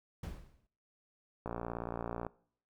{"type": "noise with exponential decay", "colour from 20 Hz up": "brown", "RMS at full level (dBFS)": -37, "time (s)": [0.23, 0.67], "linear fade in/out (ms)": 5, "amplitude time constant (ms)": 95}
{"type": "click train", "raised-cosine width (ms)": 1, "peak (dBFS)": -24, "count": 48, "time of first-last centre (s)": [1.46, 2.266], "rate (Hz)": 58.3}
{"effects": ["noise-tail reverb RT60 0.6 s tail -23 dB re dry"]}